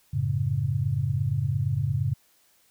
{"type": "chord", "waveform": "sine", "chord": "F# minor", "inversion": "none", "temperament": "equal", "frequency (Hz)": [92.5, 110, 138.59], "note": ["F#2", "A2", "C#3"], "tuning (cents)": [0, 0, 0], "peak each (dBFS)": [-30, -27, -26], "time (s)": [0.13, 2.14], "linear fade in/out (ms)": 10, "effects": ["white hiss -63 dBFS RMS until 2.7 s"]}